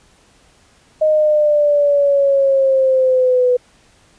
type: exponential sweep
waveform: sine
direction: down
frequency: 622.3 to 493.9 Hz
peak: -10 dBFS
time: 1.01-3.57 s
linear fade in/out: 10 ms
effects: pink hiss -52 dBFS RMS until 4.18 s + resampled to 22050 Hz